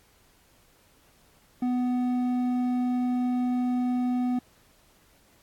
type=tone with hard clipping; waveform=sine; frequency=248.4 Hz; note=B3; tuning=10 cents sharp; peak=-25 dBFS; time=1.62-4.39 s; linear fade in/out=5 ms; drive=6 dB; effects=pink hiss -61 dBFS RMS until 5.42 s + AAC 64 kbps